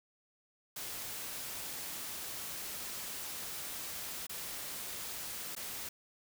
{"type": "noise with dropouts", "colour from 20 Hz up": "white", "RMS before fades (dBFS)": -42, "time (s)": [0.76, 5.89], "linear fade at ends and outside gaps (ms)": 5, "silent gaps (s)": [[4.268, 4.294], [5.552, 5.564]], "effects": []}